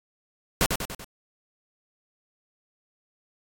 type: noise with echo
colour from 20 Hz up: pink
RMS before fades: -21 dBFS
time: 0.61-0.66 s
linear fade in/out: 0 ms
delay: 96 ms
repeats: 4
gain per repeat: -5 dB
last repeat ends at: 1.044 s
effects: AAC 64 kbps